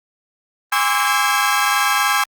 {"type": "tone cluster", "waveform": "30% pulse", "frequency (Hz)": [818, 1041, 1144, 1311, 1615], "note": ["G#5", "C6", "D6", "E6", "G#6"], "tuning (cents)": [-26, -9, -46, -10, -49], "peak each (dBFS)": -19, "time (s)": [0.72, 2.24], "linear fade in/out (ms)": 5, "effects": ["Opus 32 kbps"]}